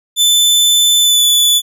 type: tone with pitch glide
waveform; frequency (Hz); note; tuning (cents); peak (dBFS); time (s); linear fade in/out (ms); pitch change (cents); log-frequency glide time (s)
sawtooth; 3520 to 3466; A7 to A7; 0 to -27; -5; 0.16-1.62; 50; -27; 1.01-1.25
effects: none